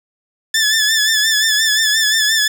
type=tone with vibrato; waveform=15% pulse; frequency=1742 Hz; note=A6; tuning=18 cents flat; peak=-6 dBFS; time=0.54-2.48 s; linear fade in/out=5 ms; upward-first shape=sine; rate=5.7 Hz; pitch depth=54 cents each way; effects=none